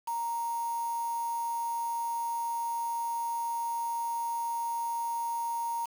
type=tone with quantisation; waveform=sine; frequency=933 Hz; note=A#5; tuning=1 cent sharp; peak=-30 dBFS; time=0.07-5.86 s; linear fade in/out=10 ms; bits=7; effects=none